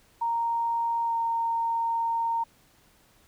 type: tone with pitch glide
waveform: sine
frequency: 929 to 921 Hz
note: A#5 to A#5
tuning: -6 to -21 cents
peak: -24 dBFS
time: 0.21-2.44 s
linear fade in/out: 10 ms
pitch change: -15 cents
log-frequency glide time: 1.05-1.14 s
effects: pink hiss -61 dBFS RMS until 3.27 s